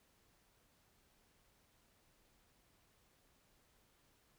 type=silence; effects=pink hiss -73 dBFS RMS until 4.38 s